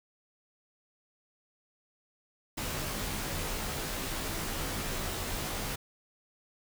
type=noise with comb filter; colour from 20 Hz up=pink; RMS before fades=-35 dBFS; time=2.57-5.76 s; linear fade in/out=10 ms; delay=17 ms; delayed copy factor=-0.8; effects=none